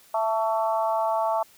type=harmonic tone with a mistuned harmonic; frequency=221.2 Hz; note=A3; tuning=9 cents sharp; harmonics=3 / 4 / 5 / 6; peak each=-25 / -25 / -30 / -38 dBFS; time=0.14-1.43 s; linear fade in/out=5 ms; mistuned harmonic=5; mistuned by=+29 cents; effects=white hiss -55 dBFS RMS until 1.57 s